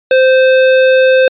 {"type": "tone", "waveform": "square", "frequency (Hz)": 520, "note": "C5", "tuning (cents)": -11, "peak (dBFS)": -6, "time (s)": [0.11, 1.28], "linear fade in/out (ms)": 2, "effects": ["resampled to 8000 Hz"]}